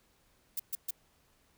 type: noise bursts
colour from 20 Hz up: violet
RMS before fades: -34 dBFS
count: 3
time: 0.57-0.908 s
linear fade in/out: 5 ms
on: 26 ms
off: 130 ms
effects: pink hiss -69 dBFS RMS until 1.57 s